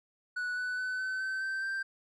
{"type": "tone with pitch steps", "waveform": "triangle", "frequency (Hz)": [1476, 1491.4, 1507, 1522.8, 1538.7, 1554.8, 1571], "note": ["F#6", "F#6", "F#6", "F#6", "G6", "G6", "G6"], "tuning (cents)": [-5, 13, 31, 49, -33, -15, 3], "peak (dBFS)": -30, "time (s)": [0.36, 1.83], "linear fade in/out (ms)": 10, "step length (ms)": 210, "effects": ["resampled to 24000 Hz"]}